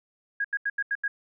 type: tone bursts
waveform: sine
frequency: 1642 Hz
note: G#6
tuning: 20 cents flat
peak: -24 dBFS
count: 6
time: 0.4-1.08 s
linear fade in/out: 5 ms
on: 45 ms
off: 82 ms
effects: none